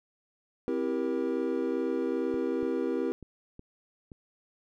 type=chord; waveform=triangle; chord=C dominant seventh; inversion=none; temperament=equal with one note detuned; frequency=261.6 / 329.6 / 392 / 474.6 Hz; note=C4 / E4 / G4 / Bb4; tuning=0 / 0 / 0 / +31 cents; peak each=-31 dBFS; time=0.68-3.12 s; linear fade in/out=0 ms
type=clicks; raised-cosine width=3 ms; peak=-32 dBFS; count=5; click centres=2.342 / 2.629 / 3.227 / 3.594 / 4.118 s
effects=none